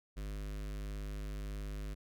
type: tone with notch filter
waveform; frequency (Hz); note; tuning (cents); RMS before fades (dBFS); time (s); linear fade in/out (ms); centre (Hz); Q
square; 50.8; G#1; -38; -41; 0.16-1.95; 20; 840; 1.8
effects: none